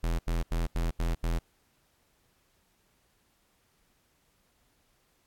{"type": "tone bursts", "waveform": "square", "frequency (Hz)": 41.91, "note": "E1", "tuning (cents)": 29, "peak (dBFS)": -27, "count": 6, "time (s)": [0.03, 1.39], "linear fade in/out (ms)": 10, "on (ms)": 160, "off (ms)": 80, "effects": ["pink hiss -70 dBFS RMS until 5.26 s", "AAC 64 kbps"]}